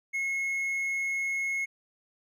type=tone; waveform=triangle; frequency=2172 Hz; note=C#7; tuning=36 cents flat; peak=-26 dBFS; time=0.13-1.66 s; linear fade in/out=20 ms; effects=none